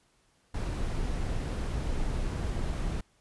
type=noise; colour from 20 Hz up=brown; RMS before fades=-31 dBFS; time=0.54-3.01 s; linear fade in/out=5 ms; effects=pink hiss -68 dBFS RMS until 3.2 s + resampled to 24000 Hz